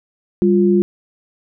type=tone pair together; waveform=sine; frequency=197.38 / 351.7 Hz; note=G3 / F4; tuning=+12 / +12 cents; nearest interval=minor seventh; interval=1000 cents; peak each=-13 dBFS; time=0.42-0.82 s; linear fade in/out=0 ms; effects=none